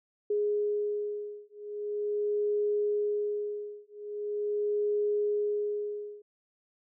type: beating tone pair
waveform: sine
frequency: 415.3 / 415.72 Hz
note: G#4 / G#4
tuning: 0 / +2 cents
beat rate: 0.42 Hz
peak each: -31 / -31 dBFS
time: 0.3-6.22 s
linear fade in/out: 5 ms
effects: none